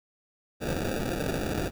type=noise with sample-and-hold; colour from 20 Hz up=white; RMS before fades=-30 dBFS; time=0.6-1.71 s; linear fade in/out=50 ms; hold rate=1050 Hz; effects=none